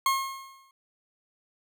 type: tone with exponential decay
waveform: 40% pulse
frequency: 1078 Hz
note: C#6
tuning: 49 cents flat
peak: -19 dBFS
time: 0.06-0.71 s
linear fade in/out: 2 ms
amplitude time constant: 140 ms
effects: none